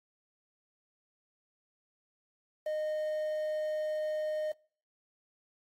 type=tone with quantisation; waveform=triangle; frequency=615 Hz; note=D#5; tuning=20 cents flat; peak=-29 dBFS; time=2.66-4.52 s; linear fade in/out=5 ms; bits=9; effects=noise-tail reverb RT60 0.5 s tail -26 dB re dry + AAC 48 kbps